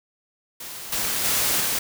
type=noise with level steps; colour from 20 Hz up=white; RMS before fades=-36 / -25 / -22 / -24 dBFS; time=0.6-1.79 s; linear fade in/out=5 ms; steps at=0.92 / 1.24 / 1.6 s; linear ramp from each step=5 ms; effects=none